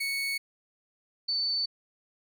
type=tone pair in turn; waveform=30% pulse / sine; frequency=2217 / 4514 Hz; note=C#7 / C#8; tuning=0 / +31 cents; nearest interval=octave; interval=1231 cents; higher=second; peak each=-26 dBFS; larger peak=neither; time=0-0.38 / 1.28-1.66 s; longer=neither; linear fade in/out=10 ms; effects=none